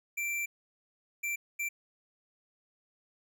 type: tone bursts at uneven times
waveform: square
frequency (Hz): 2349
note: D7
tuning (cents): 0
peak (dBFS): -32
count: 3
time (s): 0.17-0.46 / 1.23-1.36 / 1.59-1.69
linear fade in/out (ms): 10
effects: none